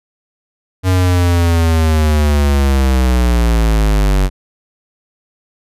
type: linear sweep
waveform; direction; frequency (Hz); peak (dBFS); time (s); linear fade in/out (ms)
square; down; 93.6 to 46.45; -10; 0.83-4.3; 50
effects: resampled to 32000 Hz